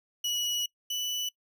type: tone pair in turn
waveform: 30% pulse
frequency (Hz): 2928 / 2972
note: F#7 / F#7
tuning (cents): -19 / +7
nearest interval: unison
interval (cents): 26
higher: second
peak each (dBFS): -25 / -27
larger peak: first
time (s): 0.24-0.66 / 0.9-1.29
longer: first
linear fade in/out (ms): 5
effects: noise-tail reverb RT60 0.1 s tail -23 dB re dry